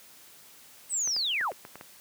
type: linear sweep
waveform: sine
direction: down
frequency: 8372 to 298.5 Hz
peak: -26 dBFS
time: 0.89-1.53 s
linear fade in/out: 50 ms
type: clicks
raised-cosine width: 0.5 ms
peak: -27 dBFS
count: 7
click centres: 1.075 / 1.165 / 1.411 / 1.518 / 1.651 / 1.756 / 1.811 s
effects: white hiss -53 dBFS RMS until 2 s + high-pass 100 Hz 12 dB/octave